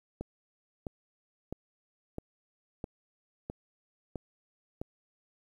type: click train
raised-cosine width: 2 ms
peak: -23 dBFS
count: 8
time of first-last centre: 0.21-4.815 s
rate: 1.52 Hz
effects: 10-bit